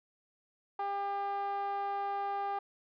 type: tone with band-pass filter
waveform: sawtooth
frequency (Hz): 400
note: G4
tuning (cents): +35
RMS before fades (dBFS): -35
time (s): 0.79-2.59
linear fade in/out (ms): 5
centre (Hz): 920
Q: 9.4
effects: resampled to 11025 Hz